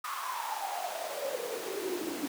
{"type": "noise with high-pass filter sweep", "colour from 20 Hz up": "pink", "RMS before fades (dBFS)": -36, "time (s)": [0.04, 2.28], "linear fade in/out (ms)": 5, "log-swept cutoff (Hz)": [1200, 280], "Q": 9.3, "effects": []}